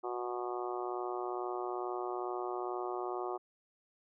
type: harmonic tone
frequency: 122.3 Hz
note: B2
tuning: 16 cents flat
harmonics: 3 / 4 / 5 / 6 / 7 / 8 / 9 / 10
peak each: -38 / -47 / -47 / -41 / -46 / -49 / -45 / -47 dBFS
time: 0.03-3.38 s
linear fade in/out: 20 ms
effects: none